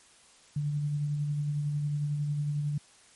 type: tone with tremolo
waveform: sine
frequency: 146.83 Hz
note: D3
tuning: in tune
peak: -26 dBFS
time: 0.56-2.78 s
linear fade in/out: 5 ms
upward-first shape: sine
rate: 11 Hz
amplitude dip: 30%
effects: white hiss -58 dBFS RMS until 3.15 s + MP3 48 kbps